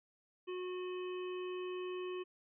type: harmonic tone with a mistuned harmonic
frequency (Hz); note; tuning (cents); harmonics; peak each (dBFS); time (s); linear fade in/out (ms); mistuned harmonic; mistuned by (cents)
364.5; F#4; -26; 1 / 3 / 5 / 7 / 8; -39 / -50 / -60 / -53 / -56; 0.47-2.24; 20; 8; +69
effects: none